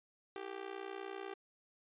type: tone with amplitude modulation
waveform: sawtooth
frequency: 392 Hz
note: G4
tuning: in tune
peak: -35 dBFS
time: 0.36-1.34 s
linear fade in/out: 0 ms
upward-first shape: sine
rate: 60 Hz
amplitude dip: 90%
effects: resampled to 8000 Hz